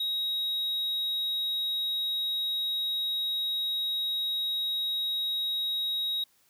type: tone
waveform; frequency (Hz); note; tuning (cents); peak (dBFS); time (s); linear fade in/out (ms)
triangle; 3800; A#7; +33; -26; 0-6.24; 5
effects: white hiss -66 dBFS RMS until 6.49 s + high-pass 60 Hz 12 dB/octave

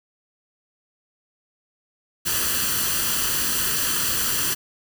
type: noise with comb filter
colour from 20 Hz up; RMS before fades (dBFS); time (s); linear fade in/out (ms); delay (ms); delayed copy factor
white; -23; 2.25-4.55; 20; 0.67; +0.65
effects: none

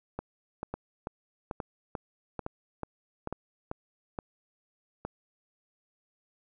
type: two click trains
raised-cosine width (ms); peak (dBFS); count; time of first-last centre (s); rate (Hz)
1; -20 / -20; 9 / 6; 0.19-3.714 / 0.74-5.05; 2.27 / 1.16
effects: none

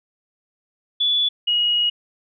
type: tone pair in turn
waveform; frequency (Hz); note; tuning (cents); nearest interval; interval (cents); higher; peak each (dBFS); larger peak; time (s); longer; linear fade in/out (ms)
sine; 3441 / 2894; A7 / F#7; -39 / -39; minor third; 300; first; -16; neither; 1-1.29 / 1.47-1.9; second; 10
effects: none

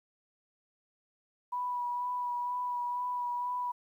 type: tone with vibrato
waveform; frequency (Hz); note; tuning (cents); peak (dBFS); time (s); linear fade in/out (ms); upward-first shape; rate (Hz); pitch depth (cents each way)
sine; 980; B5; -14; -31; 1.52-3.72; 10; sine; 2.1; 17
effects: 11-bit

